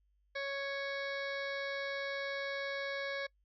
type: harmonic tone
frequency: 554.4 Hz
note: C#5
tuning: in tune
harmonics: 1 / 2 / 3 / 4 / 6 / 7 / 8 / 9 / 10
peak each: -39 / -48 / -41 / -43 / -54 / -49 / -52 / -58 / -57 dBFS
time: 0.35-3.27 s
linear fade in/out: 10 ms
effects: noise-tail reverb RT60 0.1 s tail -24 dB re dry + added 50 Hz sine -70 dBFS peak until 3.44 s